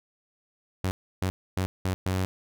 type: tone bursts at uneven times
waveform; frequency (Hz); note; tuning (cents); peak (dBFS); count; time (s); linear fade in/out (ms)
sawtooth; 93.4; F#2; +17; -21; 5; 0.84-0.91 / 1.22-1.3 / 1.57-1.66 / 1.85-1.94 / 2.06-2.25; 0
effects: none

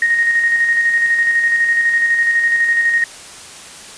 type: tone with tremolo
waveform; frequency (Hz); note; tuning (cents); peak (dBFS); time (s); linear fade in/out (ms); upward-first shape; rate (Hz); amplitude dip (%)
sine; 1864.7; A#6; 0; -10; 0.02-3.04; 2; square; 12; 35
effects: white hiss -35 dBFS RMS until 3.97 s + resampled to 22050 Hz

